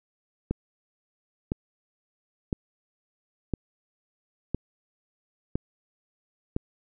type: click train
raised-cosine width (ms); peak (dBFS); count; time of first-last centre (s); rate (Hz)
3; -13; 7; 0.51-6.564; 0.991
effects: none